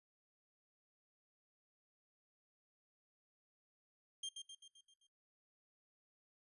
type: tone with echo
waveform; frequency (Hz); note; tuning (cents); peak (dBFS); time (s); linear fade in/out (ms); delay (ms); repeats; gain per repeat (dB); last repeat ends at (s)
sawtooth; 3189; G7; +29; -38; 4.23-4.29; 5; 130; 6; -5; 5.07
effects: noise-tail reverb RT60 0.8 s tail -24 dB re dry + resampled to 24000 Hz